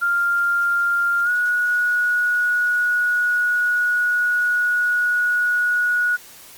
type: tone with pitch glide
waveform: sine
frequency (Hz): 1396.9 to 1457.9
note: F6 to F#6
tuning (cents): 0 to -26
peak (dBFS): -16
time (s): 0.01-6.17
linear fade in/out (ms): 20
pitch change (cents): +74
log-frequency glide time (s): 1.24-1.3
effects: white hiss -43 dBFS RMS until 6.57 s + Opus 32 kbps